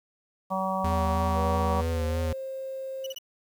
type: harmonic tone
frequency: 189.8 Hz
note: F#3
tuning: 44 cents sharp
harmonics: 1 / 3 / 4 / 5 / 6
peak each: -32 / -32 / -32 / -32 / -32 dBFS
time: 0.5-1.82 s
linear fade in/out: 20 ms
type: tone with vibrato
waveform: square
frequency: 81 Hz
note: E2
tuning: 30 cents flat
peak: -27 dBFS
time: 0.84-2.33 s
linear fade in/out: 5 ms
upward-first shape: triangle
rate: 3.1 Hz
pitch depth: 43 cents each way
type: tone with pitch glide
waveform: sine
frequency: 484.8 to 531.7 Hz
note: B4 to C5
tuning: -32 to +28 cents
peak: -32 dBFS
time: 1.34-3.15 s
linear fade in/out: 50 ms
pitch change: +160 cents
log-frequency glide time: 1.76-2.24 s
type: tone bursts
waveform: 35% pulse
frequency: 2948 Hz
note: F#7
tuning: 7 cents flat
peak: -34 dBFS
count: 3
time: 3.04-3.186 s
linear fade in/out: 5 ms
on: 26 ms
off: 34 ms
effects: 9-bit